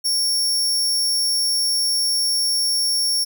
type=tone; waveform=sawtooth; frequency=5490 Hz; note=F8; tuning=31 cents flat; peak=-15 dBFS; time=0.04-3.25 s; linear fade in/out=20 ms; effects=none